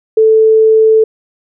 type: tone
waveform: sine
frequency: 440 Hz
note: A4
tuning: in tune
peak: -4 dBFS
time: 0.17-1.04 s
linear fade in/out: 5 ms
effects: none